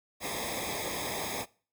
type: noise with comb filter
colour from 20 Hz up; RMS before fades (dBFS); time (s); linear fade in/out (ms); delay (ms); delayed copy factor
pink; -35; 0.2-1.46; 50; 0.69; -0.95
effects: noise-tail reverb RT60 0.4 s tail -22 dB re dry